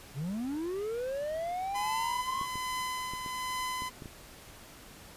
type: linear sweep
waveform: triangle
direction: up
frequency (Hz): 124.2 to 1108.7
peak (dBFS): -30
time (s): 0.14-2.47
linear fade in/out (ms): 50
type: tone with tremolo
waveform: sawtooth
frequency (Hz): 1014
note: B5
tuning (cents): +45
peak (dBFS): -28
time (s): 1.74-3.9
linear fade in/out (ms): 20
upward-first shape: triangle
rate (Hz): 1.2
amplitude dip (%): 45
type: clicks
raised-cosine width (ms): 3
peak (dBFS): -30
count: 7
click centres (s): 2.413 / 2.556 / 3.136 / 3.262 / 3.821 / 4.022 / 4.058
effects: pink hiss -51 dBFS RMS until 5.16 s + resampled to 32000 Hz